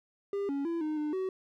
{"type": "tone with pitch steps", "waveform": "triangle", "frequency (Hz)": [400.1, 279.7, 335.9, 307.4, 300.8, 376.9], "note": ["G4", "C#4", "E4", "D#4", "D4", "F#4"], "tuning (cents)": [35, 16, 33, -21, 42, 32], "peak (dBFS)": -28, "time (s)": [0.33, 1.29], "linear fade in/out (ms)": 2, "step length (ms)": 160, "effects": []}